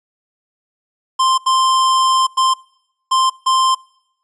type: tone bursts at uneven times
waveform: square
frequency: 1046.5 Hz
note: C6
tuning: in tune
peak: -12 dBFS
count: 5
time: 1.19-1.38 / 1.46-2.27 / 2.37-2.54 / 3.11-3.3 / 3.46-3.75 s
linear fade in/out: 10 ms
effects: noise-tail reverb RT60 0.8 s tail -25 dB re dry + resampled to 22050 Hz